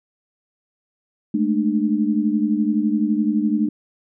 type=tone cluster; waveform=sine; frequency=210.6 / 222.4 / 300.1 Hz; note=G#3 / A3 / D4; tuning=+24 / +19 / +38 cents; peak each=-21 dBFS; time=1.34-3.69 s; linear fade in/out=5 ms; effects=none